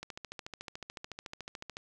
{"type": "click train", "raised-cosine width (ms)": 0.2, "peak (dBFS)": -24, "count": 25, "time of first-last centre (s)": [0.03, 1.769], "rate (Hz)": 13.8, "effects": []}